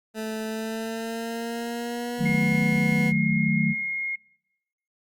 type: tone with pitch glide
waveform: 20% pulse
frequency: 219.1 to 245.9 Hz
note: A3 to B3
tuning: -7 to -7 cents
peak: -24 dBFS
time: 0.14-3.13 s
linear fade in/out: 50 ms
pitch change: +200 cents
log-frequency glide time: 0.46-2.49 s
type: chord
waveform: sine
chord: D# diminished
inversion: none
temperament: equal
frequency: 155.56 / 185 / 220 Hz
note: D#3 / F#3 / A3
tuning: 0 / 0 / 0 cents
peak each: -25 dBFS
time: 2.18-3.75 s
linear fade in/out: 50 ms
type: tone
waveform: sine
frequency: 2146 Hz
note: C7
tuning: 43 cents sharp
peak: -26 dBFS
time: 2.25-4.16 s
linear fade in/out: 10 ms
effects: noise-tail reverb RT60 0.9 s tail -24 dB re dry + Opus 48 kbps